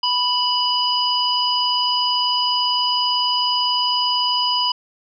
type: harmonic tone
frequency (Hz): 987.8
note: B5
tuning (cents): 0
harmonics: 1 / 3 / 5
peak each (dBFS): -21 / -21 / -21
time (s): 0.03-4.72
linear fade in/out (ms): 5
effects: none